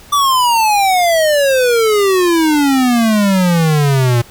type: exponential sweep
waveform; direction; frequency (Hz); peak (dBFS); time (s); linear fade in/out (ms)
square; down; 1174.7 to 116.54; -10; 0.12-4.22; 10
effects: pink hiss -40 dBFS RMS until 4.3 s